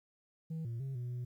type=tone with pitch steps; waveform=sine; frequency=161.1 / 116.5 / 134.7 / 122.4 / 123.1 Hz; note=E3 / A#2 / C#3 / B2 / B2; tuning=-39 / -1 / -49 / -15 / -5 cents; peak=-34 dBFS; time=0.5-1.25 s; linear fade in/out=10 ms; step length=150 ms; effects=tanh soft clip ceiling -36 dBFS + 12-bit